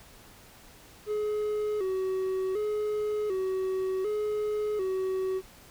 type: tone with vibrato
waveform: triangle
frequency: 399.3 Hz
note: G4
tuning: 32 cents sharp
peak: -25 dBFS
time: 1.06-5.42 s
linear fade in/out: 50 ms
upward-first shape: square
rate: 0.67 Hz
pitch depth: 98 cents each way
effects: pink hiss -53 dBFS RMS until 5.7 s

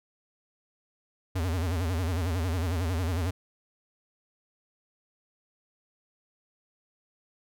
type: tone with vibrato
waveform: square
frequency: 86.6 Hz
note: F2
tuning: 14 cents flat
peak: -27 dBFS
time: 1.35-3.31 s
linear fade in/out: 10 ms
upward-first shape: sine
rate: 11 Hz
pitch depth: 160 cents each way
effects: none

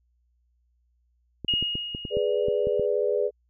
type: clicks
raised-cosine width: 3 ms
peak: -20 dBFS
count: 10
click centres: 1.447 / 1.538 / 1.626 / 1.754 / 1.949 / 2.052 / 2.17 / 2.484 / 2.671 / 2.796 s
type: tone with exponential decay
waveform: sine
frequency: 2869 Hz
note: F7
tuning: 46 cents sharp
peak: -20 dBFS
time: 1.48-2.86 s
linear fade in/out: 5 ms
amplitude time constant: 300 ms
type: chord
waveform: sine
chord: G# diminished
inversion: none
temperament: equal with one note detuned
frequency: 416.7 / 493.9 / 587.3 Hz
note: G#4 / B4 / D5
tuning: +6 / 0 / 0 cents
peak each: -25 / -26 / -28 dBFS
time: 2.1-3.31 s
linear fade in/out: 50 ms
effects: added 60 Hz sine -65 dBFS peak until 3.49 s

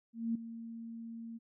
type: tone with ADSR envelope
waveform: sine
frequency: 229.2 Hz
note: A#3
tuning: 29 cents flat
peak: -29 dBFS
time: 0.13-1.39 s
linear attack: 220 ms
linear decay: 6 ms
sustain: -13 dB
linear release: 26 ms
effects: none

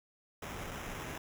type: noise with sample-and-hold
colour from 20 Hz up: pink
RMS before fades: -42 dBFS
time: 0.42-1.18 s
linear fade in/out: 5 ms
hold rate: 4410 Hz
effects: none

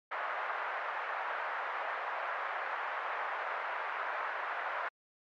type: band-pass noise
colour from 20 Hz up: white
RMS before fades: -37 dBFS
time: 0.11-4.89 s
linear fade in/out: 10 ms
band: 610 to 1700 Hz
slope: 24 dB/octave
effects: MP3 64 kbps

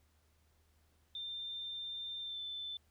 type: tone with pitch glide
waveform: sine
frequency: 3591 to 3529 Hz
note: A7 to A7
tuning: +35 to +4 cents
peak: -40 dBFS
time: 1.15-2.77 s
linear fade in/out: 2 ms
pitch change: -31 cents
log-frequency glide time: 2.22-2.4 s
effects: added 77 Hz sine -70 dBFS peak until 2.9 s + pink hiss -75 dBFS RMS until 2.9 s

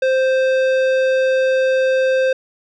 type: tone with tanh clipping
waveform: sine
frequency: 523 Hz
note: C5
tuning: 1 cent flat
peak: -15 dBFS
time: 0.02-2.33 s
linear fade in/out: 5 ms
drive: 14 dB
effects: none

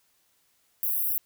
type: high-pass noise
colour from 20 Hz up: white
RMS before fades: -27 dBFS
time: 0.83-1.18 s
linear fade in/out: 0 ms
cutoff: 11000 Hz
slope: 96 dB/octave
effects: white hiss -68 dBFS RMS until 1.25 s

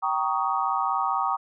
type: chord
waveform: sine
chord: Eb dominant seventh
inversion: first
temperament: just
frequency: 777.8 / 933.4 / 1120.1 / 1244.5 Hz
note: G5 / Bb5 / Db6 / Eb6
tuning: -14 / +2 / +18 / 0 cents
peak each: -28 dBFS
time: 0.02-1.37 s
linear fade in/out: 20 ms
effects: none

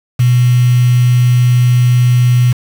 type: tone with quantisation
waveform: sine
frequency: 123.47 Hz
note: B2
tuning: in tune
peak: -6 dBFS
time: 0.19-2.53 s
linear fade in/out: 10 ms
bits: 4
effects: none

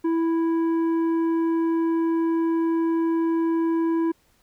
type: tone with tanh clipping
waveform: sine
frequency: 329.6 Hz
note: E4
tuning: in tune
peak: -21 dBFS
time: 0.04-4.12 s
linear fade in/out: 10 ms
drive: 8 dB
effects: pink hiss -63 dBFS RMS until 4.42 s

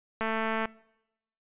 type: click train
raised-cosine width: 0.5 ms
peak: -16 dBFS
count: 100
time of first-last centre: 0.21-0.656 s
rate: 222 Hz
effects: noise-tail reverb RT60 0.9 s tail -23 dB re dry + resampled to 8000 Hz

